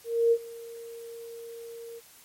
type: tone with ADSR envelope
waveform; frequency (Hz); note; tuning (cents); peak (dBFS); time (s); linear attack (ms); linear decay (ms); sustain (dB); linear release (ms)
sine; 464.1; A#4; -8; -17; 0.04-2.01; 280; 57; -22; 35
effects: white hiss -54 dBFS RMS until 2.24 s + MP3 64 kbps